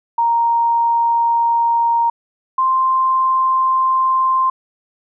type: tone pair in turn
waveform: sine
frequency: 932.3 / 1046.5 Hz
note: A#5 / C6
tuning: 0 / 0 cents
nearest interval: major second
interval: 200 cents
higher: second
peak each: -12 dBFS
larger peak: neither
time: 0.18-2.1 / 2.58-4.5 s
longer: neither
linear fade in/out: 5 ms
effects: none